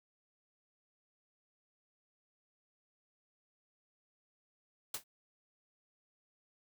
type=noise with exponential decay; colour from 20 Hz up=white; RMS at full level=-33 dBFS; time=4.94-5.04 s; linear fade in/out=5 ms; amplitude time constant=21 ms; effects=none